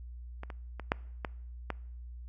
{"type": "clicks", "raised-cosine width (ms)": 0.5, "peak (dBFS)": [-26, -27, -25, -11, -18, -18], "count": 6, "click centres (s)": [0.434, 0.502, 0.797, 0.919, 1.248, 1.703], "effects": ["noise-tail reverb RT60 0.7 s tail -24 dB re dry", "added 60 Hz sine -42 dBFS peak until 2.28 s"]}